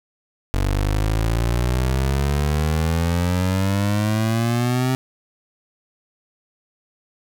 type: exponential sweep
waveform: 25% pulse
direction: up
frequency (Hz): 47.11 to 130.81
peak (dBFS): -14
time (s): 0.54-4.95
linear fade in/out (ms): 0
effects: none